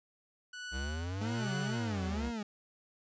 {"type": "tone with tremolo", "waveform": "sawtooth", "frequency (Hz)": 1480, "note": "F#6", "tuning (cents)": 0, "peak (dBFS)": -36, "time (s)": [0.53, 2.08], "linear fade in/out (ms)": 5, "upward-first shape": "sine", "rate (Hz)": 1.2, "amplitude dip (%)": 85}
{"type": "exponential two-way sweep", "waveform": "square", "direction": "up then down", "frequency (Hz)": [63, 143.9, 63], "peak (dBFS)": -36, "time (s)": [0.71, 2.32], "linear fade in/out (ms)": 50, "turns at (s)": 1.6}
{"type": "tone with vibrato", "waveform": "40% pulse", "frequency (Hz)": 210, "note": "G#3", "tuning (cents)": 19, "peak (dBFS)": -35, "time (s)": [1.21, 2.43], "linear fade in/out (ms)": 5, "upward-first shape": "sine", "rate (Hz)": 2.1, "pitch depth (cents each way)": 210}
{"effects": ["resampled to 16000 Hz"]}